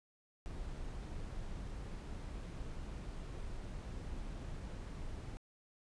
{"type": "noise", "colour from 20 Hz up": "brown", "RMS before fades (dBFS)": -44, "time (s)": [0.46, 5.37], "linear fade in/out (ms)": 0, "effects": ["resampled to 22050 Hz"]}